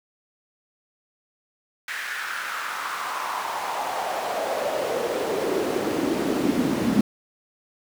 brown noise with high-pass filter sweep, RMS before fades -26 dBFS, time 1.88-7.01 s, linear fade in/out 2 ms, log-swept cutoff 1800 to 220 Hz, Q 3.4, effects none

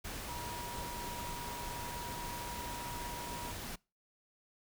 sine tone in noise, 959 Hz, A#5, 49 cents sharp, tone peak -43 dBFS, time 0.28-3.52 s, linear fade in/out 10 ms, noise pink, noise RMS -43 dBFS, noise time 0.04-3.76 s, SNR -3 dB, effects noise-tail reverb RT60 0.3 s tail -25 dB re dry

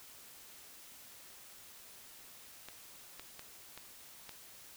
clicks, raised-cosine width 0.2 ms, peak -29 dBFS, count 5, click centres 2.686 / 3.196 / 3.394 / 3.776 / 4.293 s, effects white hiss -55 dBFS RMS until 4.76 s

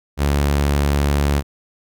sawtooth tone, 71.5 Hz, D2, 46 cents flat, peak -11 dBFS, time 0.17-1.43 s, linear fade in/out 50 ms, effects none

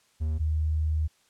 triangle / sine tone pair in turn, 77.78 / 77.78 Hz, D#2 / D#2, 0 / 0 cents, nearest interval unison, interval 0 cents, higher neither, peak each -23 dBFS, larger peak neither, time 0.2-0.39 / 0.39-1.08 s, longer second, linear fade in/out 20 ms, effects white hiss -65 dBFS RMS until 1.29 s + low-pass 9000 Hz 12 dB/octave

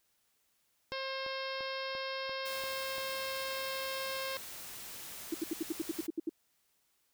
harmonic tone, 533 Hz, C5, 32 cents sharp, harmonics 1 / 2 / 3 / 4 / 5 / 6 / 7 / 8 / 9 / 10, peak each -40 / -43 / -45 / -46 / -47 / -48 / -48 / -49 / -50 / -50 dBFS, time 0.92-4.37 s, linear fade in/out 0 ms
click train, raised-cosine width 1 ms, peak -35 dBFS, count 7, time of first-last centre 0.92-2.982 s, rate 2.91 Hz
white noise, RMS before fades -46 dBFS, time 2.45-6.07 s, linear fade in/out 10 ms
sine tone bursts, 324.7 Hz, E4, 26 cents flat, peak -30 dBFS, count 11, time 5.32-6.294 s, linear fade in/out 5 ms, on 24 ms, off 71 ms
effects white hiss -75 dBFS RMS until 7.13 s

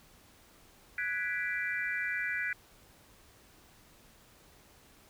sine chord, G# half-diminished seventh, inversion third, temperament equal with one note detuned, 1480 / 1667 / 1975.5 / 2349 Hz, F#6 / G#6 / B6 / D7, 0 / +6 / 0 / 0 cents, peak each -37 / -37 / -35 / -39 dBFS, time 0.98-2.53 s, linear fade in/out 2 ms, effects pink hiss -60 dBFS RMS until 5.09 s

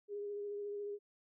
sine tone with vibrato, 409.3 Hz, G#4, 25 cents flat, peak -39 dBFS, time 0.08-0.99 s, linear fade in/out 50 ms, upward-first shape sine, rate 14 Hz, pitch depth 18 cents each way, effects none

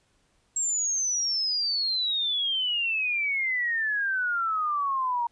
sine exponential sweep, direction down, 7610 to 932.3 Hz, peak -24 dBFS, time 0.56-5.27 s, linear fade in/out 5 ms, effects pink hiss -68 dBFS RMS until 5.31 s + resampled to 22050 Hz

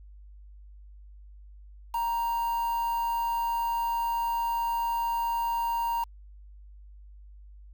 triangle tone with quantisation, 932.3 Hz, A#5, in tune, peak -24 dBFS, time 1.94-6.04 s, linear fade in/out 5 ms, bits 7, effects added 50 Hz sine -46 dBFS peak until 7.73 s

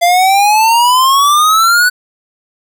square exponential sweep, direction up, 685 to 1497 Hz, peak -7 dBFS, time 0.01-1.9 s, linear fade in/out 20 ms, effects none

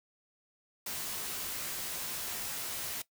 white noise with comb filter, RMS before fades -38 dBFS, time 0.86-3.02 s, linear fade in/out 5 ms, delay 16 ms, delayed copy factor -0.6, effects noise-tail reverb RT60 0.1 s tail -18 dB re dry

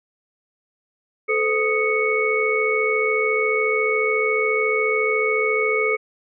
sine tone cluster, 433.9 / 508 / 1247 / 2217 Hz, A4 / B4 / D#6 / C#7, -24 / +49 / +3 / 0 cents, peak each -21 / -27 / -27 / -21 dBFS, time 1.28-5.97 s, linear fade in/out 20 ms, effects none

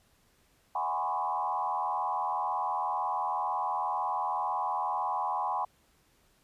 sine tone with frequency modulation, 913 Hz, A#5, 36 cents flat, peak -28 dBFS, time 0.75-5.65 s, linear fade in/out 5 ms, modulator 82 Hz, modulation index 2.3, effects pink hiss -67 dBFS RMS until 6.43 s + resampled to 32000 Hz

